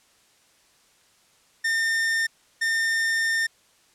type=tone bursts at uneven times; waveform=45% pulse; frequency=1812 Hz; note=A#6; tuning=50 cents flat; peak=-21 dBFS; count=2; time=1.64-2.27 / 2.61-3.47 s; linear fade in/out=10 ms; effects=white hiss -60 dBFS RMS until 3.94 s + low-pass 9000 Hz 12 dB/octave